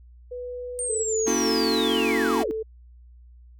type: tone with pitch glide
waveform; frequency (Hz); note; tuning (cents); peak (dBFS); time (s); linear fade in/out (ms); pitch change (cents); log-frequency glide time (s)
sine; 493.9 to 442.6; B4 to A4; 0 to +10; -31; 0.31-1.51; 10; -190; 0.85-1.08
type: linear sweep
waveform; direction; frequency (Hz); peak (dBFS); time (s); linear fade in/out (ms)
sine; down; 8840 to 261.6; -26; 0.79-2.51; 0
type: tone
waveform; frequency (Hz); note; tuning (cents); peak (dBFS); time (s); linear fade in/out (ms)
sine; 440; A4; 0; -26; 0.89-2.63; 10
type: chord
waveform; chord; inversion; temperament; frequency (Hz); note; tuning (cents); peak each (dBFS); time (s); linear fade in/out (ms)
square; F# dominant seventh; first; equal with one note detuned; 233.1 / 277.2 / 323 / 370; A#3 / C#4 / E4 / F#4; 0 / 0 / -35 / 0; -29; 1.26-2.44; 20
effects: added 60 Hz sine -46 dBFS peak until 3.59 s